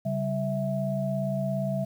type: tone cluster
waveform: sine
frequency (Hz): 136.9 / 194.2 / 654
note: C#3 / G3 / E5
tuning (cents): -21 / -16 / -14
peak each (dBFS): -30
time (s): 0.05-1.85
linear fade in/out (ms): 10
effects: 9-bit